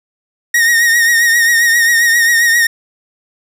45% pulse tone with vibrato, 1864.7 Hz, A#6, in tune, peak -8 dBFS, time 0.54-2.67 s, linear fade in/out 5 ms, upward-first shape triangle, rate 7.5 Hz, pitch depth 55 cents each way, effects none

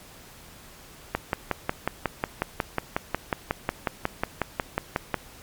click train, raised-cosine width 0.5 ms, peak -8 dBFS, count 23, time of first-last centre 1.15-5.143 s, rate 5.51 Hz, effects pink hiss -48 dBFS RMS until 5.42 s + MP3 96 kbps

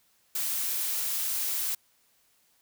blue noise, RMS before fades -30 dBFS, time 0.35-1.75 s, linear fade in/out 5 ms, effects white hiss -67 dBFS RMS until 2.61 s

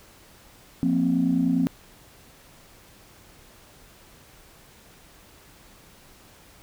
sine chord, F suspended fourth, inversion none, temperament equal with one note detuned, 174.61 / 233.1 / 262.8 Hz, F3 / Bb3 / C4, 0 / 0 / +8 cents, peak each -24 / -25 / -21 dBFS, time 0.83-1.67 s, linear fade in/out 0 ms, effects tanh soft clip ceiling -12 dBFS + pink hiss -52 dBFS RMS until 6.62 s

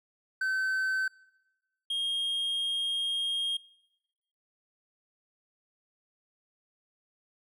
triangle tone pair in turn, 1534 / 3240 Hz, G6 / G#7, -38 / -43 cents, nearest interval octave + minor second, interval 1295 cents, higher second, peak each -25 / -27 dBFS, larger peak first, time 0.41-1.08 / 1.9-3.57 s, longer second, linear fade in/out 5 ms, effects noise-tail reverb RT60 1.0 s tail -23 dB re dry

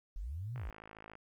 sine linear two-way sweep, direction up then down, 36 to 130 to 36 Hz, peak -38 dBFS, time 0.16-0.7 s, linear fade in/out 0 ms, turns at 0.57 s
click train, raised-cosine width 0.5 ms, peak -35 dBFS, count 33, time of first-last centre 0.56-1.154 s, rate 53.9 Hz
effects 12-bit

